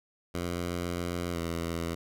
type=tone with pitch glide; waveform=10% pulse; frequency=87.31 to 84.04 Hz; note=F2 to E2; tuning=0 to +34 cents; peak=-23 dBFS; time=0.34-1.95 s; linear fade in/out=10 ms; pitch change=-66 cents; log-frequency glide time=1.32-1.37 s; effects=none